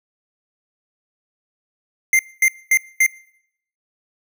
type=tone bursts; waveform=square; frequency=2093 Hz; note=C7; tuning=in tune; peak=-12 dBFS; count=4; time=2.13-3.064 s; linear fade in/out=2 ms; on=61 ms; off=230 ms; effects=noise-tail reverb RT60 0.7 s tail -22 dB re dry